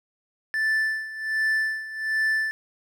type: tone with tremolo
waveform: triangle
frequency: 1760 Hz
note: A6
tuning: in tune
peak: -18 dBFS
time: 0.54-2.51 s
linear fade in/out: 0 ms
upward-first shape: sine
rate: 1.3 Hz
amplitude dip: 80%
effects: none